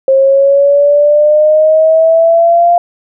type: exponential sweep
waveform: sine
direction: up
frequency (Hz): 533 to 698.5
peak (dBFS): -4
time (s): 0.08-2.78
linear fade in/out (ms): 2
effects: none